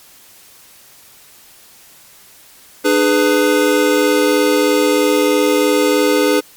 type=chord; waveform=square; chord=G# diminished; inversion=second; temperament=just; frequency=299 / 415.3 / 498.4 Hz; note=D4 / G#4 / B4; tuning=+31 / 0 / +16 cents; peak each=-16 dBFS; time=2.84-6.41 s; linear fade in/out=20 ms; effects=white hiss -44 dBFS RMS until 6.56 s + MP3 96 kbps